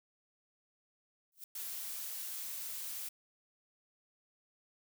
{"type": "noise with exponential growth", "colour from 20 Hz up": "violet", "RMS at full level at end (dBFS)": -43, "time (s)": [1.32, 1.44], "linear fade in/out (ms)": 2, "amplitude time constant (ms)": 25}
{"type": "noise", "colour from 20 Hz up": "blue", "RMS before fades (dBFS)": -42, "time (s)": [1.55, 3.09], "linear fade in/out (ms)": 5}
{"effects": []}